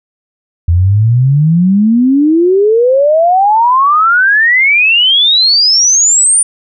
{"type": "exponential sweep", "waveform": "sine", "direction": "up", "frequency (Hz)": [82.2, 9397], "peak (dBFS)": -5, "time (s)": [0.68, 6.43], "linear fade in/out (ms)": 5, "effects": []}